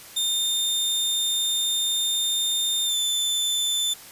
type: tone with pitch glide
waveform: sawtooth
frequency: 3626 to 3531 Hz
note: A#7 to A7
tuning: -49 to +5 cents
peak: -19 dBFS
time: 0.16-3.94 s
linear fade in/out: 10 ms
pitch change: -46 cents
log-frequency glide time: 2.85-2.95 s
effects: white hiss -44 dBFS RMS until 4.11 s + resampled to 32000 Hz